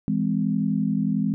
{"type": "chord", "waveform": "sine", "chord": "E augmented", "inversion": "none", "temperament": "just", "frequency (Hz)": [164.81, 206, 257.5], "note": ["E3", "G#3", "B#3"], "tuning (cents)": [0, -14, -28], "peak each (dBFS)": [-26, -23, -26], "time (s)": [0.08, 1.34], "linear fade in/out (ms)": 0, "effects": []}